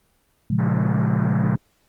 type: chord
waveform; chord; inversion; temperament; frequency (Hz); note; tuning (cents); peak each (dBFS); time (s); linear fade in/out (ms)
sine; Bb minor seventh; none; equal; 116.54 / 138.59 / 174.61 / 207.7; Bb2 / Db3 / F3 / Ab3; 0 / 0 / 0 / 0; -23; 0.5-1.56; 5
type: band-pass noise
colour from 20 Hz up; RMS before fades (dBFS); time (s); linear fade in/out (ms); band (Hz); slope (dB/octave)
pink; -31; 0.58-1.56; 20; 150 to 1800; 48
effects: pink hiss -64 dBFS RMS until 1.88 s + Opus 32 kbps